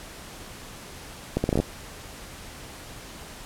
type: accelerating click train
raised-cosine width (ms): 2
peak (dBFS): -9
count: 8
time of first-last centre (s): 1.37-1.601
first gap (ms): 70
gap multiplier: 0.73
effects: pink hiss -42 dBFS RMS until 3.45 s + low-pass 12000 Hz 12 dB/octave